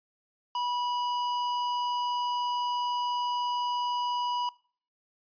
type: tone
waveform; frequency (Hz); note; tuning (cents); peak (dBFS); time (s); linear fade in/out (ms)
square; 977; B5; -19; -29; 0.55-4.49; 2
effects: noise-tail reverb RT60 0.5 s tail -23 dB re dry + resampled to 11025 Hz